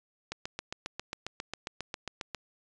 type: click train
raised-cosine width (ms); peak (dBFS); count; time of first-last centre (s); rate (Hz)
0.2; -18; 16; 0.32-2.347; 7.4
effects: resampled to 22050 Hz